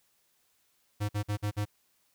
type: tone bursts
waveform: square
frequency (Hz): 103.83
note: G#2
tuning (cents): 0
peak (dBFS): -29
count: 5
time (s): 1-1.655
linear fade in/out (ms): 20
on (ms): 91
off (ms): 50
effects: white hiss -71 dBFS RMS until 2.14 s